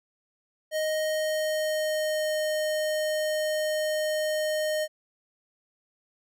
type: tone with pitch glide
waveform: square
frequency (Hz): 622.3 to 616.2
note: D#5 to D#5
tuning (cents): 0 to -17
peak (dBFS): -26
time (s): 0.71-4.88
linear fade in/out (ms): 50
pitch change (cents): -17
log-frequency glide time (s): 1.03-2.4
effects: none